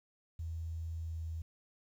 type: tone with pitch glide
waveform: sine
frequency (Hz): 82 to 81.34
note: E2 to E2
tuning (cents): -9 to -23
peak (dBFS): -37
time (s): 0.39-1.42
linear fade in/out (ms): 5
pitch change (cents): -14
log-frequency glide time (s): 1.03-1.2
effects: 11-bit